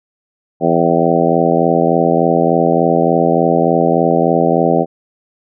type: harmonic tone with a mistuned harmonic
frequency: 83.4 Hz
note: E2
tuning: 21 cents sharp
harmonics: 2 / 3 / 4 / 5 / 6 / 7 / 8 / 9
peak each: -18 / -18 / -18 / -18 / -18 / -18 / -18 / -18 dBFS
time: 0.6-4.86 s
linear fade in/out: 50 ms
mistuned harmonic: 9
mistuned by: +30 cents
effects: none